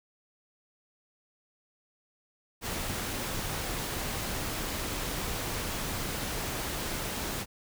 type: noise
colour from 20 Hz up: pink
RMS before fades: -34 dBFS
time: 2.61-7.46 s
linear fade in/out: 50 ms
effects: none